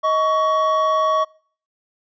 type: tone pair together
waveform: triangle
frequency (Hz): 629 / 1120.8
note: D#5 / C#6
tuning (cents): +19 / +19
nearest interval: minor seventh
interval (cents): 1000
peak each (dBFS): -18 / -15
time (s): 0.03-1.25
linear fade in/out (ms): 20
effects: noise-tail reverb RT60 0.5 s tail -24 dB re dry + resampled to 16000 Hz